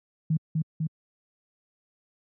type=tone with echo; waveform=sine; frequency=158.2 Hz; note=D#3; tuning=29 cents sharp; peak=-20 dBFS; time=0.3-0.37 s; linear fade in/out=5 ms; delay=250 ms; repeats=2; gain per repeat=-2 dB; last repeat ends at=0.87 s; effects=high-pass 100 Hz 12 dB/octave